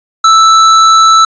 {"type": "tone", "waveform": "square", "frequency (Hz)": 1318.5, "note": "E6", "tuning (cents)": 0, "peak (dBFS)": -3, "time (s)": [0.24, 1.25], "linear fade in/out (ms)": 5, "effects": ["resampled to 16000 Hz"]}